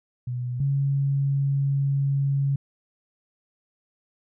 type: tone pair in turn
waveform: sine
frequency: 123.7 / 138.85 Hz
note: B2 / C#3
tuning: +3 / +3 cents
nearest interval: major second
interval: 200 cents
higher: second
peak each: -26 / -20 dBFS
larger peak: second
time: 0.27-0.6 / 0.6-2.56 s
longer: second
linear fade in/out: 5 ms
effects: none